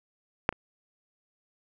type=clicks; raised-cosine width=0.5 ms; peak=-6 / -28 dBFS; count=2; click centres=0.491 / 0.526 s; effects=none